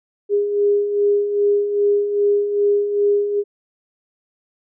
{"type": "beating tone pair", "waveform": "sine", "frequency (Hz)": [406.5, 409], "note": ["G#4", "G#4"], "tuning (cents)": [-37, -26], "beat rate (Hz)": 2.5, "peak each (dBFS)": [-23, -15], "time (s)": [0.29, 3.44], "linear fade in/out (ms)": 50, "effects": []}